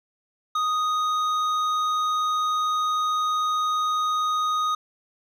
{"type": "tone with hard clipping", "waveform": "sine", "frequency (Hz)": 1244.5, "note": "D#6", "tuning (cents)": 0, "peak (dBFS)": -23, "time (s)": [0.55, 4.75], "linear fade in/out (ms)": 5, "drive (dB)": 8, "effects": []}